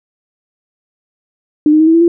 sine tone with pitch steps, 301.1 / 308.9 / 316.8 / 325 / 333.3 / 341.9 Hz, D4 / D#4 / D#4 / E4 / E4 / F4, +43 / -12 / +31 / -24 / +19 / -37 cents, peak -5 dBFS, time 1.66-2.08 s, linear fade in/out 2 ms, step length 70 ms, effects none

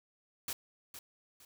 white noise with echo, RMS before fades -38 dBFS, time 0.48-0.53 s, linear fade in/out 2 ms, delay 460 ms, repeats 2, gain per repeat -10 dB, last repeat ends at 1.45 s, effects none

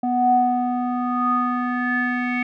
square tone with low-pass filter sweep, 247 Hz, B3, in tune, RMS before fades -21 dBFS, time 0.03-2.43 s, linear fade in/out 5 ms, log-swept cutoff 640 to 2200 Hz, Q 9.3, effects none

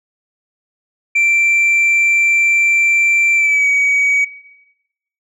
sine tone with pitch glide, 2349 to 2264 Hz, D7 to C#7, 0 to +36 cents, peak -8 dBFS, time 1.15-4.25 s, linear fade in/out 10 ms, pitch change -64 cents, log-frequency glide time 3.35-3.67 s, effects noise-tail reverb RT60 1.0 s tail -20 dB re dry + tanh soft clip ceiling -9 dBFS

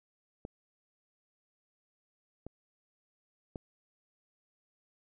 clicks, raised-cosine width 2 ms, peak -27 / -29 / -26 dBFS, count 3, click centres 0.451 / 2.466 / 3.558 s, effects none

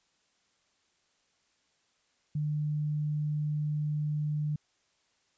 sine tone, 150 Hz, D3, 37 cents sharp, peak -28 dBFS, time 2.35-4.56 s, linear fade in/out 5 ms, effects white hiss -72 dBFS RMS until 5.37 s + resampled to 16000 Hz

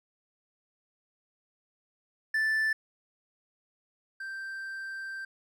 triangle tone pair in turn, 1760 / 1568 Hz, A6 / G6, 0 / 0 cents, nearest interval major second, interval 200 cents, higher first, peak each -23 / -34 dBFS, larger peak first, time 2.34-2.73 / 4.2-5.25 s, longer second, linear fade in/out 5 ms, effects none

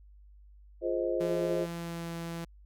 sine chord, F minor seventh, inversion none, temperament just, 349.2 / 419.1 / 523.8 / 628.6 Hz, F4 / Ab4 / C5 / Eb5, 0 / +16 / +2 / +18 cents, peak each -32 / -36 / -32 / -35 dBFS, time 0.81-1.67 s, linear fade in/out 50 ms
sawtooth tone with pitch glide, 169.6 to 167.85 Hz, E3 to E3, +50 to +32 cents, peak -32 dBFS, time 1.2-2.45 s, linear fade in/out 10 ms, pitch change -18 cents, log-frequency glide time 1.77-2.12 s
effects added 50 Hz sine -52 dBFS peak until 2.65 s

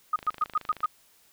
sine tone bursts, 1244.5 Hz, D#6, in tune, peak -21 dBFS, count 6, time 0.13-0.86 s, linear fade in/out 5 ms, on 30 ms, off 110 ms
click train, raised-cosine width 0.3 ms, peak -25 dBFS, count 18, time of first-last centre 0.19-0.844 s, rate 26 Hz
effects white hiss -61 dBFS RMS until 1.32 s

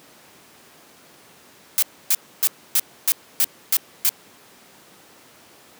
blue noise bursts, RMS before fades -17 dBFS, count 8, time 1.78-4.092 s, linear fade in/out 0 ms, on 44 ms, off 280 ms, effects pink hiss -49 dBFS RMS until 5.79 s + high-pass 200 Hz 12 dB/octave

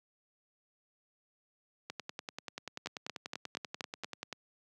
two click trains, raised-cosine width 0.2 ms, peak -20 / -22 dBFS, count 6 / 26, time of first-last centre 2.86-4.045 / 1.9-4.327 s, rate 4.22 / 10.3 Hz, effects high-pass 150 Hz 12 dB/octave

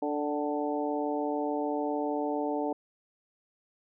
harmonic tone with a mistuned harmonic, 146.83 Hz, D3, in tune, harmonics 2 / 3 / 4 / 5 / 6, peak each -32 / -34 / -35 / -36 / -37 dBFS, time 0.02-2.73 s, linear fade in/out 5 ms, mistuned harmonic 5, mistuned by +36 cents, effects none

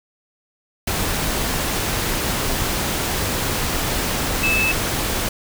sine tone in noise, 2615 Hz, E7, 15 cents flat, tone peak -17 dBFS, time 4.43-4.72 s, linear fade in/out 5 ms, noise pink, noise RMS -22 dBFS, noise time 0.87-5.29 s, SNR +2 dB, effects none

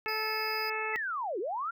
harmonic tone, 435.6 Hz, A4, 17 cents flat, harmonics 1 / 2 / 3 / 4 / 5 / 6, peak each -38 / -38 / -38 / -38 / -38 / -38 dBFS, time 0.06-0.96 s, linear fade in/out 0 ms
square tone, 4978 Hz, D#8, in tune, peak -37 dBFS, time 0.08-0.7 s, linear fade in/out 5 ms
sine linear two-way sweep, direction down then up, 2057 to 329.6 to 1417 Hz, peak -31 dBFS, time 0.93-1.71 s, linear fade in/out 10 ms, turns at 1.39 s
effects none

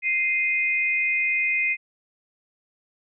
sine tone pair together, 2093 / 2489 Hz, C7 / D#7, 0 / 0 cents, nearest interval minor third, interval 300 cents, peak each -23 dBFS, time 0.02-1.77 s, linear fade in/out 50 ms, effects none

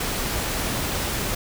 pink noise, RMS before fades -26 dBFS, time 0-1.35 s, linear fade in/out 5 ms, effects none

